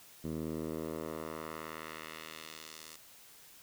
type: tone with band-pass filter sweep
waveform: 10% pulse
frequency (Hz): 79.2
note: D#2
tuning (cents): +31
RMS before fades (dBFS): -42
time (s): 0.24-2.96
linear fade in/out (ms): 5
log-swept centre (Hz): 210 to 7300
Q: 0.89
effects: white hiss -57 dBFS RMS until 3.62 s